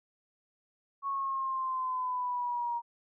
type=exponential sweep; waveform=sine; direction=down; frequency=1108.7 to 941 Hz; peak=-30 dBFS; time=1.02-2.82 s; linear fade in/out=50 ms; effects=none